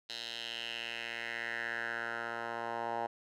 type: tone with band-pass filter sweep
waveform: 10% pulse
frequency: 116.54 Hz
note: A#2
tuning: in tune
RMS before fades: -39 dBFS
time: 0.09-3.07 s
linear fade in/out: 10 ms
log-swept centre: 3900 to 870 Hz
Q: 3.6
effects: none